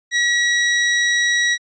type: tone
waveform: sawtooth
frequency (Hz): 1919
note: A#6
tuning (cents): +50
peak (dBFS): -11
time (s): 0.11-1.58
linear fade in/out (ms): 50
effects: resampled to 16000 Hz